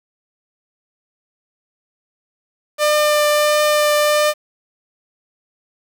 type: tone with vibrato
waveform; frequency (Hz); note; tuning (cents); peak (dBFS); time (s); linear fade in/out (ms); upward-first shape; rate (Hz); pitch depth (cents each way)
sawtooth; 598; D5; +31; -9; 2.78-4.34; 50; triangle; 1.5; 11
effects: 7-bit